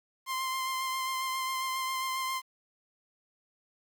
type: tone with vibrato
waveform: sawtooth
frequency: 1047 Hz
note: C6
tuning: 1 cent sharp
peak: -27 dBFS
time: 0.26-2.42 s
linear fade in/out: 50 ms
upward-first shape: sine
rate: 7.4 Hz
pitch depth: 17 cents each way
effects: 10-bit